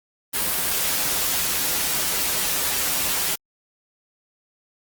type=noise with comb filter; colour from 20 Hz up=white; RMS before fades=-23 dBFS; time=0.33-3.36 s; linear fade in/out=20 ms; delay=8.9 ms; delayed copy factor=-0.55; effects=Opus 32 kbps